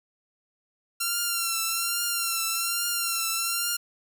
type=tone with vibrato; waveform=5% pulse; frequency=1368 Hz; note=F6; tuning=36 cents flat; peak=-14 dBFS; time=1-3.77 s; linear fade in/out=10 ms; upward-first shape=triangle; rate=1.2 Hz; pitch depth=51 cents each way; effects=none